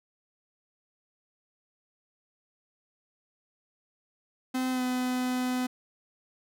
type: tone with pitch glide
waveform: 45% pulse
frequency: 257 to 252.1 Hz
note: C4 to B3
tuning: -31 to +36 cents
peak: -27 dBFS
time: 4.54-5.67 s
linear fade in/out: 10 ms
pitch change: -33 cents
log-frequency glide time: 4.71-4.82 s
effects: none